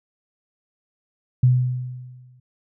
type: tone with exponential decay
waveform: sine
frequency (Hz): 125.8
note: B2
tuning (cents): +32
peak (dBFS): -10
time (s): 1.43-2.4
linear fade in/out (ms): 5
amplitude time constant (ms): 210
effects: none